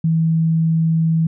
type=tone; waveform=sine; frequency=162.4 Hz; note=E3; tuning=26 cents flat; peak=-13 dBFS; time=0.04-1.27 s; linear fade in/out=5 ms; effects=none